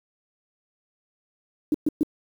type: tone bursts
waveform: sine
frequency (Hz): 302.3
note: D#4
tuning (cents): -50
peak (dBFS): -17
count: 3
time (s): 1.72-2.032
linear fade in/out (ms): 2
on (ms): 24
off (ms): 120
effects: 8-bit